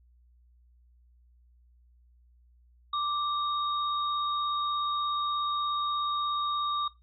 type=tone pair together; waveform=sine; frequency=1174.7 / 3729 Hz; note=D6 / A#7; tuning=0 / 0 cents; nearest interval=octave + minor sixth; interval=2000 cents; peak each=-28 / -34 dBFS; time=2.93-6.88 s; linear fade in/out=5 ms; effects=noise-tail reverb RT60 0.2 s tail -18 dB re dry + added 60 Hz sine -58 dBFS peak until 7.02 s